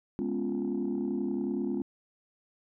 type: chord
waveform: sine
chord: C# dominant seventh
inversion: second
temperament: equal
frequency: 207.7 / 246.9 / 277.2 / 349.2 Hz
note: G#3 / B3 / C#4 / E#4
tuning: 0 / 0 / 0 / 0 cents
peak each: -33 dBFS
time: 0.19-1.82 s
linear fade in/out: 0 ms
effects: tanh soft clip ceiling -23 dBFS